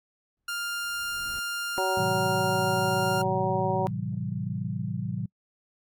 brown noise with exponential growth, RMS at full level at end -44 dBFS, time 0.37-1.39 s, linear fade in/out 1 ms, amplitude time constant 220 ms
sawtooth tone, 1400 Hz, F6, 4 cents sharp, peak -26 dBFS, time 0.48-3.22 s, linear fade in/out 5 ms
harmonic tone, 188.5 Hz, F#3, 32 cents sharp, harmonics 2 / 3 / 4 / 5, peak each -30 / -30 / -30 / -30 dBFS, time 1.78-3.87 s, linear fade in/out 0 ms
sine chord, A minor seventh, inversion none, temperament equal with one note detuned, 110 / 130.81 / 164.81 / 191.96 Hz, A2 / C3 / E3 / G3, 0 / 0 / 0 / -36 cents, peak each -34 dBFS, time 1.97-5.26 s, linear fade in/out 5 ms
effects noise-tail reverb RT60 0.1 s tail -26 dB re dry + AAC 64 kbps

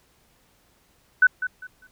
sine tone with echo, 1501 Hz, F#6, 24 cents sharp, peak -11 dBFS, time 1.22-1.27 s, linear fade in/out 5 ms, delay 200 ms, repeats 3, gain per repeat -12 dB, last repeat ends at 1.87 s, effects pink hiss -62 dBFS RMS until 1.91 s

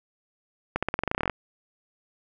accelerating click train, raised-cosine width 0.5 ms, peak -10 dBFS, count 15, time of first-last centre 0.76-1.298 s, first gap 66 ms, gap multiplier 0.91, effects none

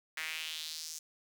sawtooth tone with high-pass filter sweep, 158.2 Hz, D#3, 29 cents sharp, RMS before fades -41 dBFS, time 0.17-0.99 s, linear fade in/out 5 ms, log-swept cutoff 1900 to 6400 Hz, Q 2.8, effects none

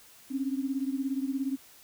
sine beating tone pair, 264.9 / 281.9 Hz, C4 / C#4, +22 / +29 cents, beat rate 17 Hz, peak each -30 / -33 dBFS, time 0.3-1.57 s, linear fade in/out 20 ms, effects white hiss -55 dBFS RMS until 1.83 s

